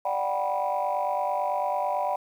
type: chord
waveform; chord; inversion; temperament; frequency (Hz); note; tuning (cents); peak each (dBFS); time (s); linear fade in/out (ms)
sine; G major seventh; second; just; 588 / 735 / 784 / 980; D5 / F#5 / G5 / B5; +2 / -12 / 0 / -14; -29; 0.05-2.16; 5
effects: tanh soft clip ceiling -17 dBFS + 9-bit